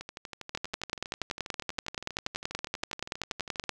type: two click trains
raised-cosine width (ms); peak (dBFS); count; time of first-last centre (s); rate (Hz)
0.2; -13 / -22; 34 / 46; 0.55-3.693 / 0.01-3.639; 10.5 / 12.4
effects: none